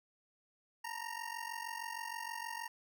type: ring-modulated tone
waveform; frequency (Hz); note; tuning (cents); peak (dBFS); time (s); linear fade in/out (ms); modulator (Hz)
25% pulse; 927; A#5; -10; -34; 0.84-2.68; 5; 23.2
effects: none